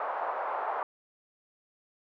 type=band-pass noise; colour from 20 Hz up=white; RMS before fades=-33 dBFS; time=0-0.83 s; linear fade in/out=2 ms; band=600 to 1100 Hz; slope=24 dB/octave; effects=none